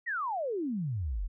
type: exponential sweep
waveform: sine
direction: down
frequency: 1975.5 to 38.46 Hz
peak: -30 dBFS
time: 0.06-1.28 s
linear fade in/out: 20 ms
effects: none